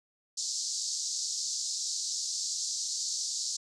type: band-pass noise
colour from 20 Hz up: white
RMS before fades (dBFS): -34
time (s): 0.37-3.57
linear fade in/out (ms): 10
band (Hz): 4300 to 7400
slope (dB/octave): 48
effects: none